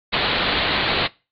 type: low-pass noise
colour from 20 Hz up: white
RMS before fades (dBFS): -21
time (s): 0.12-1.08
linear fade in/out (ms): 20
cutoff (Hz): 4300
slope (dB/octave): 96
effects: noise-tail reverb RT60 0.3 s tail -22 dB re dry + AAC 48 kbps